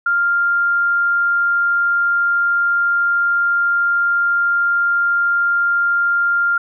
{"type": "tone", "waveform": "sine", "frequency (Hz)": 1396.9, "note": "F6", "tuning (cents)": 0, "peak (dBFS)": -13, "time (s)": [0.06, 6.58], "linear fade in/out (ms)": 5, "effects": []}